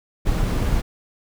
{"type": "noise", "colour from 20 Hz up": "brown", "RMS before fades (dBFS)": -20, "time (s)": [0.25, 0.82], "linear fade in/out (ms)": 20, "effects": []}